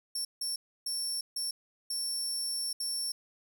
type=tone bursts at uneven times; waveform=25% pulse; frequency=5440 Hz; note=F8; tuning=46 cents flat; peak=-27 dBFS; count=6; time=0.15-0.25 / 0.41-0.56 / 0.86-1.21 / 1.36-1.51 / 1.9-2.73 / 2.8-3.12 s; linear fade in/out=5 ms; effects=none